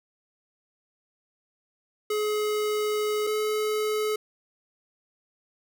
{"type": "tone pair in turn", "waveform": "square", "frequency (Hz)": [423.2, 427.6], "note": ["G#4", "A4"], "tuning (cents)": [33, -49], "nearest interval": "unison", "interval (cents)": 18, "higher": "second", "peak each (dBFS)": -25, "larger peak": "neither", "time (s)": [[2.1, 3.27], [3.27, 4.16]], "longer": "first", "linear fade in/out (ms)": 5, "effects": []}